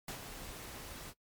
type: noise with ADSR envelope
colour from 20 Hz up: pink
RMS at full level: -41 dBFS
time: 0.08-1.14 s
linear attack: 3 ms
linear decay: 95 ms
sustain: -6 dB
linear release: 54 ms
effects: noise-tail reverb RT60 0.1 s tail -20 dB re dry + MP3 96 kbps